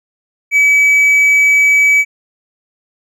triangle tone, 2286 Hz, D7, 47 cents flat, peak -5 dBFS, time 0.51-2.05 s, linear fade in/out 50 ms, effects none

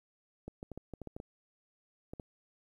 clicks, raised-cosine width 2 ms, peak -29 dBFS, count 11, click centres 0.48 / 0.629 / 0.717 / 0.776 / 0.937 / 1.017 / 1.073 / 1.165 / 1.201 / 2.135 / 2.198 s, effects 11-bit

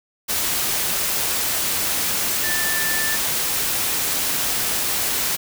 sine tone in noise, 1766 Hz, A6, 6 cents sharp, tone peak -24 dBFS, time 2.43-3.17 s, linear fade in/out 20 ms, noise white, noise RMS -22 dBFS, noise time 0.28-5.37 s, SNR -5 dB, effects none

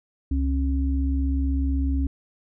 sine tone pair together, 68 / 272 Hz, C#2 / C#4, -33 / -33 cents, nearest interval 2 octaves, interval 2400 cents, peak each -21 / -27 dBFS, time 0.31-2.07 s, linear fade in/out 5 ms, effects none

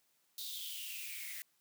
blue noise with high-pass filter sweep, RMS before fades -44 dBFS, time 0.38-1.42 s, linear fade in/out 0 ms, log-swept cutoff 3900 to 1900 Hz, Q 8.4, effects white hiss -75 dBFS RMS until 1.6 s + high-pass 100 Hz 12 dB/octave

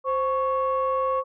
sine tone pair together, 523.2 / 1108.7 Hz, C5 / C#6, 0 / 0 cents, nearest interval octave + minor second, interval 1300 cents, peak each -23 / -23 dBFS, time 0.04-1.24 s, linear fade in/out 50 ms, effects tanh soft clip ceiling -16 dBFS

